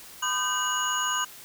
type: tone cluster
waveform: sine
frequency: 1006 / 1219 / 1548 / 2905 / 6730 Hz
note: B5 / D#6 / G6 / F#7 / G#8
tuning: +32 / -36 / -22 / -32 / +22 cents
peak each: -31 dBFS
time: 0.22-1.25 s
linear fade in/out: 10 ms
effects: white hiss -46 dBFS RMS until 1.44 s